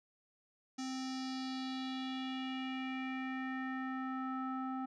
square tone with low-pass filter sweep, 261.4 Hz, C4, 1 cent flat, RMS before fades -40 dBFS, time 0.78-4.86 s, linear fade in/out 10 ms, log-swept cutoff 6100 to 1100 Hz, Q 3.5, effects none

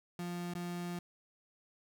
35% pulse tone with dropouts, 175.1 Hz, F3, 5 cents sharp, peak -36 dBFS, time 0.19-0.99 s, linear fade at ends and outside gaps 2 ms, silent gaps 0.538-0.551 s, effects none

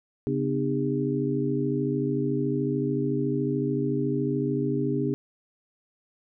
sine tone cluster, 136.7 / 250.7 / 304.4 / 403.2 Hz, C#3 / B3 / D#4 / G4, -24 / +26 / -38 / +49 cents, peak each -29 dBFS, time 0.27-5.14 s, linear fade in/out 0 ms, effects none

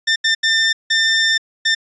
20% pulse tone bursts at uneven times, 1796 Hz, A6, 35 cents sharp, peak -8 dBFS, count 5, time 0.07-0.16 / 0.24-0.35 / 0.43-0.73 / 0.9-1.38 / 1.65-1.75 s, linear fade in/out 10 ms, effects resampled to 16000 Hz

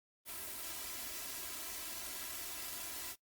white noise with comb filter, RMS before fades -44 dBFS, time 0.25-3.16 s, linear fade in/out 50 ms, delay 3 ms, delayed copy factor +0.75, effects noise-tail reverb RT60 0.1 s tail -18 dB re dry + Opus 32 kbps

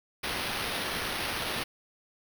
white noise with sample-and-hold, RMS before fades -33 dBFS, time 0.23-1.64 s, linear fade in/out 10 ms, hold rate 7350 Hz, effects none

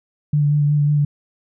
sine tone with vibrato, 146.83 Hz, D3, in tune, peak -13 dBFS, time 0.33-1.05 s, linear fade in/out 5 ms, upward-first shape sine, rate 5.5 Hz, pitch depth 20 cents each way, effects none

